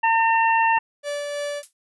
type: harmonic tone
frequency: 907 Hz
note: A#5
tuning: 48 cents flat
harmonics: 1 / 2 / 3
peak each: -17 / -23 / -25 dBFS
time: 0.03-0.79 s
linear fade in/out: 10 ms
type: clicks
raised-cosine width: 0.5 ms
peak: -25 dBFS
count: 2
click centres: 0.773 / 0.78 s
type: tone with tremolo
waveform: 45% pulse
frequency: 580 Hz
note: D5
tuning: 22 cents flat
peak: -25 dBFS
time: 1.03-1.63 s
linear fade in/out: 50 ms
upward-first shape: sine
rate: 3.1 Hz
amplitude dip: 25%
type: noise with exponential decay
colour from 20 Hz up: violet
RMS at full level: -29 dBFS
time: 1.63-1.73 s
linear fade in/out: 0 ms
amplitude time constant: 21 ms
effects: resampled to 24000 Hz